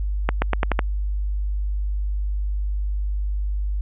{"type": "accelerating click train", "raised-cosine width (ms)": 0.5, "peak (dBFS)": -4, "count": 6, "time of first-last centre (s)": [0.29, 0.792], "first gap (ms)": 130, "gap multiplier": 0.87, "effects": ["added 50 Hz sine -21 dBFS peak until 3.81 s", "resampled to 8000 Hz"]}